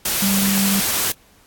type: tone in noise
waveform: sine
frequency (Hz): 196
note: G3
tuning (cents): 0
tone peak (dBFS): -17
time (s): 0.22-0.8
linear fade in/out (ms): 5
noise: white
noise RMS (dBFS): -20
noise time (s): 0.05-1.12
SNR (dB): 0
effects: pink hiss -53 dBFS RMS until 1.46 s + AAC 64 kbps